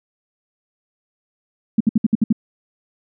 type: tone bursts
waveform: sine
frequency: 220 Hz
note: A3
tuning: in tune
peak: -10 dBFS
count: 7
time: 1.78-2.327 s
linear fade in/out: 5 ms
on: 25 ms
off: 62 ms
effects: none